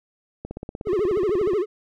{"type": "click train", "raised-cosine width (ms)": 2, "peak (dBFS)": -19, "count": 19, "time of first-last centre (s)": [0.45, 1.534], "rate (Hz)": 16.6}
{"type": "tone with vibrato", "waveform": "triangle", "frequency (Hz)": 390, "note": "G4", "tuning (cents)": -9, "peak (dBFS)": -17, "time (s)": [0.85, 1.66], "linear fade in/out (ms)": 50, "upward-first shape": "sine", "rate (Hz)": 13, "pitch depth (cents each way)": 200}
{"effects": []}